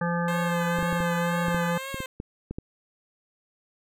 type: harmonic tone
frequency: 172 Hz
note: F3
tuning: 26 cents flat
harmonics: 1 / 3 / 5 / 7 / 9 / 10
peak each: -26 / -31 / -33 / -34 / -36 / -36 dBFS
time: 0.01-1.78 s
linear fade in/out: 5 ms
type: tone with vibrato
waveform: 10% pulse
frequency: 524 Hz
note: C5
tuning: 2 cents sharp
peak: -25 dBFS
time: 0.28-2.06 s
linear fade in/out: 2 ms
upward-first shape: triangle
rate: 2 Hz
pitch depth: 78 cents each way
type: clicks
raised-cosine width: 3 ms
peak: -20 dBFS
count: 11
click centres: 0.787 / 0.828 / 0.928 / 1.004 / 1.483 / 1.546 / 1.944 / 2.004 / 2.201 / 2.51 / 2.585 s
effects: none